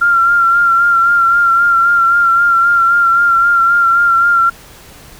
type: tone with vibrato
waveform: sine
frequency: 1381 Hz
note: F6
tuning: 20 cents flat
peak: -7 dBFS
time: 0.01-4.5 s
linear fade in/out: 10 ms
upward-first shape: sine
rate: 3.8 Hz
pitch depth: 32 cents each way
effects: pink hiss -38 dBFS RMS until 5.19 s